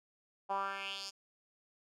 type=tone with band-pass filter sweep; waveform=10% pulse; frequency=196 Hz; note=G3; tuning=in tune; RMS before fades=-39 dBFS; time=0.49-1.11 s; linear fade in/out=20 ms; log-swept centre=800 to 5800 Hz; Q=3.4; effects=none

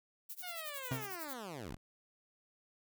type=noise with tremolo; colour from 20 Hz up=violet; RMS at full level=-44 dBFS; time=0.29-1.34 s; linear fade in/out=10 ms; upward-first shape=sine; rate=11 Hz; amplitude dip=95%
type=linear sweep; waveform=10% pulse; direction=down; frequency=740 to 32 Hz; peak=-35 dBFS; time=0.42-1.77 s; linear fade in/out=20 ms
type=tone with exponential decay; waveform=30% pulse; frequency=130.81 Hz; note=C3; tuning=in tune; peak=-30 dBFS; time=0.91-1.17 s; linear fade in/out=5 ms; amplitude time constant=56 ms
effects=none

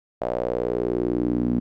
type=tone with band-pass filter sweep; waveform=sawtooth; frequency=60.1 Hz; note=B1; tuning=46 cents flat; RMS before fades=-24 dBFS; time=0.21-1.6 s; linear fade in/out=10 ms; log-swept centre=630 to 240 Hz; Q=4.2; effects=none

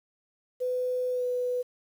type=tone with pitch glide; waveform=sine; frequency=502 to 495.9 Hz; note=B4 to B4; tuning=+28 to +7 cents; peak=-26 dBFS; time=0.6-1.63 s; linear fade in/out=20 ms; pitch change=-21 cents; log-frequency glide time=1.1-1.25 s; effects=9-bit

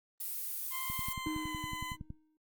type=noise; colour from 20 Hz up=violet; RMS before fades=-38 dBFS; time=0.2-1.13 s; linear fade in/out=5 ms
type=tone with pitch glide; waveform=20% pulse; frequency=1046.5 to 1013.8 Hz; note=C6 to B5; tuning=0 to +45 cents; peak=-34 dBFS; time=0.7-1.97 s; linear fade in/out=50 ms; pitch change=-55 cents; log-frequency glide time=1.15-1.52 s
type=click train; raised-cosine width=5 ms; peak=-29 dBFS; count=14; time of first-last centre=0.9-2.104 s; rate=10.8 Hz
type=tone with exponential decay; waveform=triangle; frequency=311.1 Hz; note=D#4; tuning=in tune; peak=-31 dBFS; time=1.26-2.37 s; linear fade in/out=2 ms; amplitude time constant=240 ms
effects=noise-tail reverb RT60 0.2 s tail -26 dB re dry + Opus 24 kbps

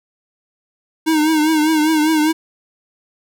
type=tone with vibrato; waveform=square; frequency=311.1 Hz; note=D#4; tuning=in tune; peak=-13 dBFS; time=1.06-2.33 s; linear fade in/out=20 ms; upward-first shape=triangle; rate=5 Hz; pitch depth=72 cents each way; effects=none

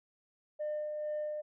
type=tone with tremolo; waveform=sine; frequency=603 Hz; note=D5; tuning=46 cents sharp; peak=-31 dBFS; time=0.59-1.42 s; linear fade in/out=20 ms; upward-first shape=sine; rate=2.2 Hz; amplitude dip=35%; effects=tanh soft clip ceiling -31 dBFS

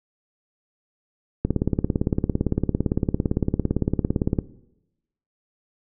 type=click train; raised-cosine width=3 ms; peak=-7 dBFS; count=53; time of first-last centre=1.45-4.388 s; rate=17.7 Hz; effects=noise-tail reverb RT60 0.9 s tail -18 dB re dry

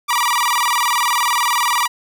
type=tone with vibrato; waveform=sawtooth; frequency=1064 Hz; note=C6; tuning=29 cents sharp; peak=-11 dBFS; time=0.08-1.88 s; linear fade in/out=20 ms; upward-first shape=square; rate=20 Hz; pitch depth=170 cents each way; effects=none

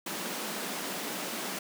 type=high-pass noise; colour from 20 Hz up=pink; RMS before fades=-36 dBFS; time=0.06-1.59 s; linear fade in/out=5 ms; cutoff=180 Hz; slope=48 dB/octave; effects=none

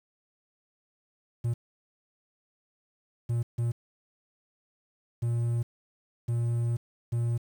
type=tone bursts at uneven times; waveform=triangle; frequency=117.9 Hz; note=A#2; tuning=20 cents sharp; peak=-23 dBFS; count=6; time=1.44-1.54 / 3.29-3.43 / 3.58-3.72 / 5.22-5.63 / 6.28-6.77 / 7.12-7.38 s; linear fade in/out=10 ms; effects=9-bit

